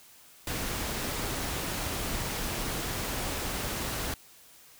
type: noise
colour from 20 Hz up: pink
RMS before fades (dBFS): -33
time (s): 0.47-4.14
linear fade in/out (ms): 2
effects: white hiss -55 dBFS RMS until 4.79 s